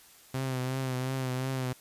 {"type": "tone with vibrato", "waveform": "sawtooth", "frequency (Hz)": 130, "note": "C3", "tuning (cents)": -11, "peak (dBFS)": -26, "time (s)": [0.34, 1.73], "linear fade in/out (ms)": 5, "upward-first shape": "triangle", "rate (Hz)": 2.8, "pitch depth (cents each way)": 48, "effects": ["white hiss -56 dBFS RMS until 1.8 s", "resampled to 32000 Hz"]}